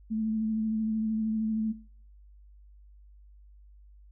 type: tone with vibrato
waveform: sine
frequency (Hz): 219.2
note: A3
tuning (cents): -6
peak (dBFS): -27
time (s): 0.1-1.73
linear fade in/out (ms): 20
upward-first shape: sine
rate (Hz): 13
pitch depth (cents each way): 25
effects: noise-tail reverb RT60 0.5 s tail -19 dB re dry + added 50 Hz sine -51 dBFS peak until 4.11 s